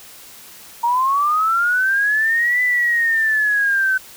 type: linear two-way sweep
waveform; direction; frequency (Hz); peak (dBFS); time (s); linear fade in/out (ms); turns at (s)
sine; up then down; 927 to 2000 to 1518; -14; 0.83-3.98; 10; 2.62
effects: white hiss -41 dBFS RMS until 4.16 s